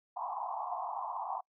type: band-pass noise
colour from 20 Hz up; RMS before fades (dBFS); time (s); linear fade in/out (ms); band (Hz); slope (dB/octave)
pink; -38; 0.16-1.41; 10; 700 to 1100; 96
effects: noise-tail reverb RT60 0.1 s tail -25 dB re dry